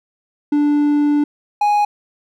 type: tone pair in turn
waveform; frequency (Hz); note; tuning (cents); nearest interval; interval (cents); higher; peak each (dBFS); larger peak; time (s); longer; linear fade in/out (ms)
triangle; 293.1 / 829; D4 / G#5; -3 / -3; octave + tritone; 1800; second; -10; neither; 0.52-1.24 / 1.61-1.85; first; 5
effects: none